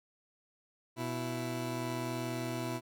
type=tone pair together; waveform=20% pulse; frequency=123.47 / 329.6 Hz; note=B2 / E4; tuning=0 / 0 cents; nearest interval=octave + perfect fourth; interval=1700 cents; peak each=-32 / -33 dBFS; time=0.96-2.81 s; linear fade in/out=50 ms; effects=none